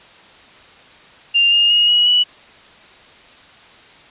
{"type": "tone with pitch steps", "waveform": "sine", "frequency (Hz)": [2794, 2831, 2869, 2908, 2946], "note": ["F7", "F7", "F7", "F#7", "F#7"], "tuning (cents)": [0, 23, 46, -31, -8], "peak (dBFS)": -10, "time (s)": [1.34, 2.24], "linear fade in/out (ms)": 20, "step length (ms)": 180, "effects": ["white hiss -44 dBFS RMS until 4.1 s", "resampled to 8000 Hz"]}